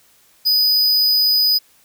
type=tone; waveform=square; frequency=4978 Hz; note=D#8; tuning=in tune; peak=-13 dBFS; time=0.45-1.59 s; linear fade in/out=20 ms; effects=white hiss -54 dBFS RMS until 1.84 s